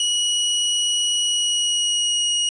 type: tone with pitch glide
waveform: sawtooth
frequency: 2918 to 2888 Hz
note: F#7 to F#7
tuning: -25 to -43 cents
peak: -15 dBFS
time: 0-2.49 s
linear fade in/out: 2 ms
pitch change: -18 cents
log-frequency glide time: 1.22-2.34 s
effects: resampled to 22050 Hz + 9-bit